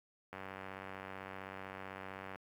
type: click train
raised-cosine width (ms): 0.5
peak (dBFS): -30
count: 195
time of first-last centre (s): 0.33-2.357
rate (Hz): 95.7
effects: high-pass 60 Hz 12 dB/octave + 10-bit